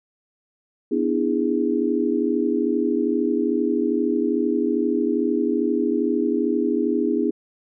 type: chord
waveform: sine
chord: E dominant seventh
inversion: second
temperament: just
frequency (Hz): 247.2 / 296.7 / 329.6 / 412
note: B3 / D4 / E4 / G#4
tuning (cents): +2 / +18 / 0 / -14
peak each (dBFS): -24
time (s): 0.91-7.31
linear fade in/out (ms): 10
effects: none